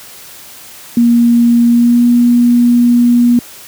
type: tone with pitch glide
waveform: sine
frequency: 236.4 to 240.5 Hz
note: A#3 to B3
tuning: +24 to -46 cents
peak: -5 dBFS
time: 0.97-3.39 s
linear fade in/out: 2 ms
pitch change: +30 cents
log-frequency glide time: 1.68-2.06 s
effects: white hiss -34 dBFS RMS until 3.67 s + high-pass 60 Hz 12 dB/octave